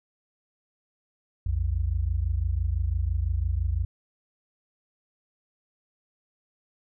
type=tone pair together; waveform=sine; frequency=59.55 / 85.5 Hz; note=A#1 / F2; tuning=+38 / -36 cents; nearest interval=tritone; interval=626 cents; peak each=-26 dBFS; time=1.46-3.85 s; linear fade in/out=5 ms; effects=none